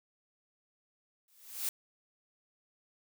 blue noise with exponential growth, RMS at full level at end -31 dBFS, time 1.28-1.69 s, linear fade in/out 1 ms, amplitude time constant 89 ms, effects none

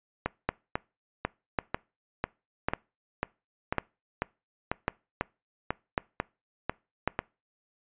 two click trains, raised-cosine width 0.5 ms, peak -10 / -12 dBFS, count 7 / 15, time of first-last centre 0.49-7.076 / 0.26-7.191 s, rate 0.911 / 2.02 Hz, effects noise-tail reverb RT60 0.3 s tail -24 dB re dry + resampled to 8000 Hz

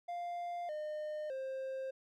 triangle tone with pitch steps, 698.5 / 608.1 / 529.4 Hz, F5 / D#5 / C5, 0 / -40 / +20 cents, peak -36 dBFS, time 0.08-1.91 s, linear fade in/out 10 ms, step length 610 ms, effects none

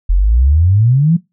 sine exponential sweep, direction up, 41.2 to 176.6 Hz, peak -7 dBFS, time 0.09-1.17 s, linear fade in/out 10 ms, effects noise-tail reverb RT60 0.2 s tail -20 dB re dry

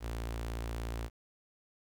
sawtooth tone with notch filter, 56.9 Hz, A#1, 41 cents flat, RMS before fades -38 dBFS, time 0-1.1 s, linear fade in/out 50 ms, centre 170 Hz, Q 1.8, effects 11-bit

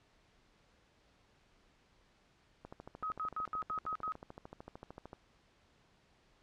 click train, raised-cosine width 1 ms, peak -33 dBFS, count 34, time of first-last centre 2.65-5.131 s, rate 13.3 Hz
sine tone bursts, 1268 Hz, D#6, 32 cents sharp, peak -35 dBFS, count 7, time 3.03-4.121 s, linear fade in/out 0 ms, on 89 ms, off 78 ms
effects pink hiss -69 dBFS RMS until 6.42 s + low-pass 5000 Hz 12 dB/octave

